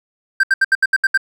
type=tone bursts; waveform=triangle; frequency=1570 Hz; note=G6; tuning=2 cents sharp; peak=-8 dBFS; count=8; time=0.4-1.176 s; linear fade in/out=5 ms; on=34 ms; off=72 ms; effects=none